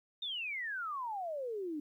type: exponential sweep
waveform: sine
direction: down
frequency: 3702 to 286.9 Hz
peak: -36 dBFS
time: 0.22-1.8 s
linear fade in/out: 5 ms
effects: 12-bit